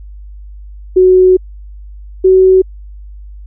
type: tone pair in turn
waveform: sine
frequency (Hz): 370 / 375.6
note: F#4 / F#4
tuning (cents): 0 / +26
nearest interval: unison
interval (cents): 26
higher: second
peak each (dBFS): -3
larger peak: neither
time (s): 0.96-1.37 / 2.24-2.62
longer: first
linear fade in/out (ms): 10
effects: added 50 Hz sine -28 dBFS peak until 3.46 s